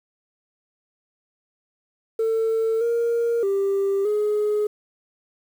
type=tone with pitch steps; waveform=sine; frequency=448 / 467.5 / 394.4 / 420.1 Hz; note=A4 / A#4 / G4 / G#4; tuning=+31 / +5 / +11 / +20 cents; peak=-17 dBFS; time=2.19-4.67 s; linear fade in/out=5 ms; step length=620 ms; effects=tanh soft clip ceiling -17 dBFS + 8-bit